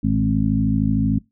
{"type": "harmonic tone with a mistuned harmonic", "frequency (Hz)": 53.2, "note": "G#1", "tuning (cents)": 42, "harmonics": [1, 2, 3, 4, 5], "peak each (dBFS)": [-25, -23, -24, -20, -22], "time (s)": [0.03, 1.19], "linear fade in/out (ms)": 10, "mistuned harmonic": 2, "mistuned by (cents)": 40, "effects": ["noise-tail reverb RT60 0.2 s tail -23 dB re dry"]}